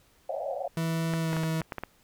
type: band-pass noise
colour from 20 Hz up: pink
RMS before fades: -33 dBFS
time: 0.29-0.68 s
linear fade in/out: 5 ms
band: 530 to 760 Hz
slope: 96 dB/octave
type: tone with pitch glide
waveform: 40% pulse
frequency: 163.8 to 160.89 Hz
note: E3 to E3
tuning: -11 to -42 cents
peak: -26 dBFS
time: 0.77-1.61 s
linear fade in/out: 2 ms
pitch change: -31 cents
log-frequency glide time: 1.18-1.35 s
type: clicks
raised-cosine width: 0.5 ms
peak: -18 dBFS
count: 8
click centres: 1.137 / 1.331 / 1.367 / 1.435 / 1.617 / 1.722 / 1.783 / 1.836 s
effects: pink hiss -63 dBFS RMS until 2.03 s